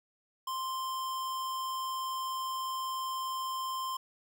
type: tone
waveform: square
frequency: 1046.5 Hz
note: C6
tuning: in tune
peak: -34 dBFS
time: 0.47-3.97 s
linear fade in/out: 5 ms
effects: none